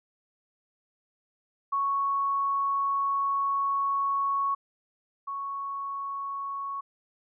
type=tone pair in turn; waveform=sine; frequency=1108.7 / 1108.7 Hz; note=C#6 / C#6; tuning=0 / 0 cents; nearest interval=unison; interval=0 cents; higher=neither; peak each=-24 / -31 dBFS; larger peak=first; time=1.72-4.55 / 5.27-6.81 s; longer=first; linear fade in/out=10 ms; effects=none